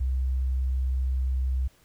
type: tone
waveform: sine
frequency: 64.7 Hz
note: C2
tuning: 19 cents flat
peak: -23 dBFS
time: 0-1.68 s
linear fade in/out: 10 ms
effects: pink hiss -61 dBFS RMS until 1.84 s